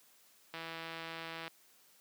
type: click train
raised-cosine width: 0.3 ms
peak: -27 dBFS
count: 155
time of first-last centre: 0.54-1.479 s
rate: 164 Hz
effects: white hiss -65 dBFS RMS until 2 s + high-pass 150 Hz 12 dB/octave